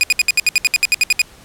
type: tone bursts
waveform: sawtooth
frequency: 2466 Hz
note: D#7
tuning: 16 cents flat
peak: -6 dBFS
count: 14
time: 0.01-1.217 s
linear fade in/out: 0 ms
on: 24 ms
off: 67 ms
effects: pink hiss -44 dBFS RMS until 1.44 s + low-pass 12000 Hz 12 dB/octave